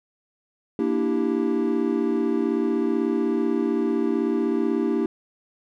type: chord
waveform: triangle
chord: E half-diminished seventh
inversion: second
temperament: equal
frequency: 233.1 / 293.7 / 329.6 / 392 Hz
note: Bb3 / D4 / E4 / G4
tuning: 0 / 0 / 0 / 0 cents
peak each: -24 dBFS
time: 0.79-5.06 s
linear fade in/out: 2 ms
effects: none